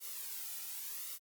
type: noise with flanger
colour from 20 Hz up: blue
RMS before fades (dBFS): -43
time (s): 0-1.19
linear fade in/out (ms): 50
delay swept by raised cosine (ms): 1.2 to 1.86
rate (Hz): 0.9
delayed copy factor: -0.55
effects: Opus 48 kbps